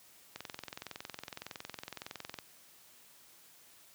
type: click train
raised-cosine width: 0.2 ms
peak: -24 dBFS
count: 45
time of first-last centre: 0.36-2.388 s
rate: 21.7 Hz
effects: white hiss -60 dBFS RMS until 3.94 s + high-pass 80 Hz 12 dB/octave